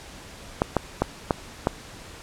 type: clicks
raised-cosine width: 1 ms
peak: -5 dBFS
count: 5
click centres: 0.619 / 0.767 / 1.02 / 1.308 / 1.671 s
effects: pink hiss -43 dBFS RMS until 2.22 s + low-pass 9000 Hz 12 dB/octave